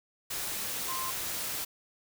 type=tone in noise; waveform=sine; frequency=1046.5 Hz; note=C6; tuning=in tune; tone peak=-35 dBFS; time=0.88-1.11 s; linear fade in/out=10 ms; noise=white; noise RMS=-35 dBFS; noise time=0.3-1.65 s; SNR=-3 dB; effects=none